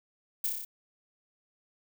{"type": "noise with echo", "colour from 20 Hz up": "violet", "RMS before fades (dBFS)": -29, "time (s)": [0.44, 0.47], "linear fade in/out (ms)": 5, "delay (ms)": 30, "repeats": 6, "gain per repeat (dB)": -2, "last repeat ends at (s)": 0.65, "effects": []}